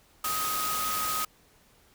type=tone in noise; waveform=sine; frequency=1257 Hz; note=D#6; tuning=17 cents sharp; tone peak=-30 dBFS; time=0.24-1.25 s; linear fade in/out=5 ms; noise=white; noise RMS=-32 dBFS; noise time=0.24-1.25 s; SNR=-1 dB; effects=pink hiss -61 dBFS RMS until 1.94 s